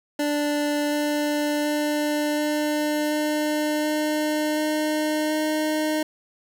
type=tone with pitch steps; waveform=25% pulse; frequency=293.7 / 295.7 / 297.8 / 299.9 / 302 / 304.1 / 306.2 / 308.3 Hz; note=D4 / D4 / D4 / D4 / D4 / D#4 / D#4 / D#4; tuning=0 / +12 / +24 / +36 / +48 / -40 / -28 / -16 cents; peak=-18 dBFS; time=0.19-6.03 s; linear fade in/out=5 ms; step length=730 ms; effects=none